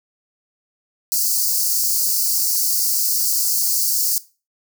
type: high-pass noise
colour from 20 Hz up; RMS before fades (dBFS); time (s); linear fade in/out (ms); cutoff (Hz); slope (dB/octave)
white; -19; 1.12-4.18; 0; 4400; 96
effects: noise-tail reverb RT60 0.3 s tail -17 dB re dry